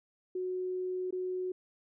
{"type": "tone with dropouts", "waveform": "sine", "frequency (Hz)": 367.7, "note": "F#4", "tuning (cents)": -11, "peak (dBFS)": -32, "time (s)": [0.35, 1.52], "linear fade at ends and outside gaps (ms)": 5, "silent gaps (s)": [1.108, 1.125], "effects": []}